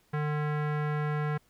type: tone with low-pass filter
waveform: square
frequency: 150 Hz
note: D3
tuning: 37 cents sharp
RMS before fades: -30 dBFS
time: 0.13-1.38 s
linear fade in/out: 10 ms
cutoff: 1700 Hz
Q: 2
effects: pink hiss -67 dBFS RMS until 1.49 s